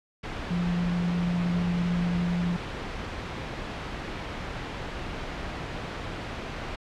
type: tone in noise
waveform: sine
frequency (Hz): 174.61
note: F3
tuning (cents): 0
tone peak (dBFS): -24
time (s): 0.5-2.57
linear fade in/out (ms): 10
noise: pink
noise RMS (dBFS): -34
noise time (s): 0.23-6.76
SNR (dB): +7
effects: low-pass 3000 Hz 12 dB/octave